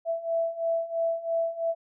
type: beating tone pair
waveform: sine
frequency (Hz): 662 / 665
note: E5 / E5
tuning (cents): +7 / +15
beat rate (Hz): 3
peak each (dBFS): -30 / -27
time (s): 0.05-1.75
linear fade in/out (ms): 50
effects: none